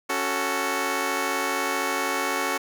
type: chord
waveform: 10% pulse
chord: F# minor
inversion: second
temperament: just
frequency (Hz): 277.5 / 370 / 444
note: C#4 / F#4 / A4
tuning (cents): +2 / 0 / +16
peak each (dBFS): -21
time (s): 0.09-2.58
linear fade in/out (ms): 10
effects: none